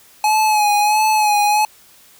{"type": "tone with vibrato", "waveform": "square", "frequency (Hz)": 846, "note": "G#5", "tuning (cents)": 32, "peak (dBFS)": -13, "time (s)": [0.24, 1.65], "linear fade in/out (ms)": 2, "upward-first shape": "sine", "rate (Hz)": 1.5, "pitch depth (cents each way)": 42, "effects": ["white hiss -48 dBFS RMS until 2.19 s"]}